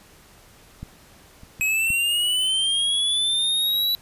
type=clicks; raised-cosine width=5 ms; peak=-21 / -31 / -27 / -21 dBFS; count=4; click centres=0.83 / 1.434 / 1.598 / 1.904 s
type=linear sweep; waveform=square; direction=up; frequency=2535 to 3951 Hz; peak=-20 dBFS; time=1.61-3.95 s; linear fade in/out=0 ms
effects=pink hiss -51 dBFS RMS until 4.01 s + resampled to 32000 Hz